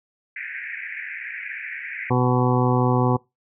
white band-pass noise, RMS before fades -33 dBFS, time 0.36-2.1 s, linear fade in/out 5 ms, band 1600 to 2400 Hz, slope 96 dB/octave
harmonic tone, 124.8 Hz, B2, 19 cents sharp, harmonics 1 / 2 / 3 / 4 / 6 / 7 / 8 / 9, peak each -20 / -23 / -25 / -26 / -28 / -28 / -29 / -30 dBFS, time 2.1-3.17 s, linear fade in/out 10 ms
effects noise-tail reverb RT60 0.2 s tail -22 dB re dry

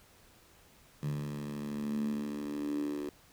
10% pulse tone with high-pass filter sweep, 73 Hz, D2, 10 cents flat, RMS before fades -36 dBFS, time 1.03-3.09 s, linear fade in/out 0 ms, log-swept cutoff 150 to 330 Hz, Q 9.1, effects pink hiss -61 dBFS RMS until 3.32 s

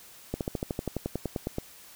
slowing click train, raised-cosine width 2 ms, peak -16 dBFS, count 15, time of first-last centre 0.34-1.584 s, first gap 68 ms, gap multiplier 1.04, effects white hiss -51 dBFS RMS until 1.95 s

